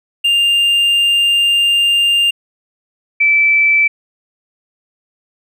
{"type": "tone pair in turn", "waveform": ["triangle", "sine"], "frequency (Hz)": [2800, 2319], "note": ["F7", "D7"], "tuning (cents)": [4, -22], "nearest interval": "minor third", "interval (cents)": 326, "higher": "first", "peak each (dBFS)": -8, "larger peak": "neither", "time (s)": [[0.24, 2.31], [3.2, 3.88]], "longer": "first", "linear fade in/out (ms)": 10, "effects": []}